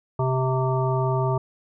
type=harmonic tone with a mistuned harmonic; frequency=130.4 Hz; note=C3; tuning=5 cents flat; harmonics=1 / 3 / 5 / 7 / 9; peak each=-22 / -27 / -29 / -29 / -32 dBFS; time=0.19-1.38 s; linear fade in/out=5 ms; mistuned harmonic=9; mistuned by=-17 cents; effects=none